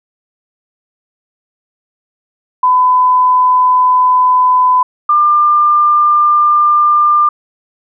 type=tone pair in turn; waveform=sine; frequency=1006 / 1196.3 Hz; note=B5 / D6; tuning=+32 / +32 cents; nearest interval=minor third; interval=300 cents; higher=second; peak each=-6 dBFS; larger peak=neither; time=2.63-4.83 / 5.09-7.29 s; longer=neither; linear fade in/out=5 ms; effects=none